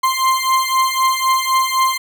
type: beating tone pair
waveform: 40% pulse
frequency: 1046.5 / 1050.4 Hz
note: C6 / C6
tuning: 0 / +6 cents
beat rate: 3.9 Hz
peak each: -16 dBFS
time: 0.03-1.98 s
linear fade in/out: 10 ms
effects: none

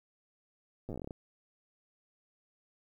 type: slowing click train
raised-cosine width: 2 ms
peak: -28 dBFS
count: 13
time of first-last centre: 0.89-1.108 s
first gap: 8 ms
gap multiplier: 1.14
effects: 11-bit

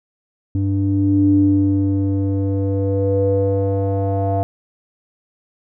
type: tone with low-pass filter sweep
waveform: square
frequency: 98 Hz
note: G2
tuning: in tune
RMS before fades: -17 dBFS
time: 0.55-4.43 s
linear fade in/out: 0 ms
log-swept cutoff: 240 to 670 Hz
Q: 7.1
effects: none

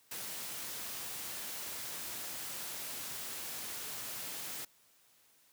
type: noise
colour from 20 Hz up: white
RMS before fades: -42 dBFS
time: 0.11-4.65 s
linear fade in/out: 5 ms
effects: white hiss -67 dBFS RMS until 5.52 s + high-pass 80 Hz 12 dB/octave

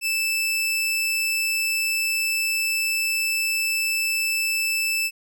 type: tone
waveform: sawtooth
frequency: 2637 Hz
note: E7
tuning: in tune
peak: -18 dBFS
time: 0.01-5.11 s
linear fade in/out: 50 ms
effects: none

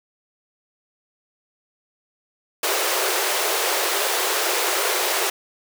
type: high-pass noise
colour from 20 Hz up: pink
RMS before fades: -22 dBFS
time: 2.63-5.3 s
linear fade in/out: 5 ms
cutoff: 350 Hz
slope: 96 dB/octave
effects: none

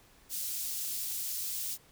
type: high-pass noise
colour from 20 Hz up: white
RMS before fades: -36 dBFS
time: 0.29-1.78 s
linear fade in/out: 50 ms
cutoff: 4700 Hz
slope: 12 dB/octave
effects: pink hiss -61 dBFS RMS until 1.91 s

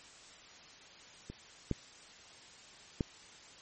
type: clicks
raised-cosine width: 3 ms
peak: -30 / -18 / -18 dBFS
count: 3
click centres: 1.3 / 1.713 / 3.008 s
effects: white hiss -55 dBFS RMS until 3.61 s + MP3 32 kbps

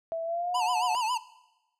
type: tone with pitch glide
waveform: sine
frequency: 659 to 727 Hz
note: E5 to F#5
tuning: -1 to -31 cents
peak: -28 dBFS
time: 0.12-0.95 s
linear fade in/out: 0 ms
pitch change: +170 cents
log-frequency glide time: 0.24-0.56 s
type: tone with vibrato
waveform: square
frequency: 932.3 Hz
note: A#5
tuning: in tune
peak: -27 dBFS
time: 0.54-1.18 s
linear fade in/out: 10 ms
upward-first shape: sine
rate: 7.3 Hz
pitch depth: 140 cents each way
effects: noise-tail reverb RT60 1.0 s tail -18 dB re dry + low-pass 9000 Hz 12 dB/octave

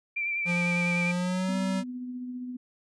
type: tone with vibrato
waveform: sine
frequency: 2349 Hz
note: D7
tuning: in tune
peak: -27 dBFS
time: 0.16-1.12 s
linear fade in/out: 10 ms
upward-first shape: triangle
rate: 10 Hz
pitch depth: 37 cents each way
type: tone with pitch glide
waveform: square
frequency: 174.61 to 190.41 Hz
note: F3 to F#3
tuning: 0 to +50 cents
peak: -27 dBFS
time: 0.45-1.84 s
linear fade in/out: 50 ms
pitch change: +150 cents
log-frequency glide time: 1.06-1.56 s
type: tone with tremolo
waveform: sine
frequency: 249.4 Hz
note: B3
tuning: 17 cents sharp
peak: -32 dBFS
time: 1.48-2.57 s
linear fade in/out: 10 ms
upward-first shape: triangle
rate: 15 Hz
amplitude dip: 35%
effects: resampled to 22050 Hz

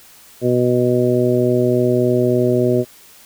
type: harmonic tone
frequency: 123.47 Hz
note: B2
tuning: in tune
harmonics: 1 / 2 / 3 / 4 / 5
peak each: -20 / -19 / -16 / -22 / -21 dBFS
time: 0.41-2.85 s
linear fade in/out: 50 ms
effects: white hiss -45 dBFS RMS until 3.25 s

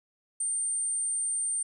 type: tone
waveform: sine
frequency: 8870 Hz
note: C#9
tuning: in tune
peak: -27 dBFS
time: 0.4-1.63 s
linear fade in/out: 5 ms
effects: none

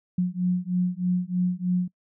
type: beating tone pair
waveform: sine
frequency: 178.6 / 181.8 Hz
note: F3 / F#3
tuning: +39 / -30 cents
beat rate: 3.2 Hz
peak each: -25 dBFS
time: 0.18-1.88 s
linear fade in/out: 5 ms
effects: noise-tail reverb RT60 0.1 s tail -25 dB re dry

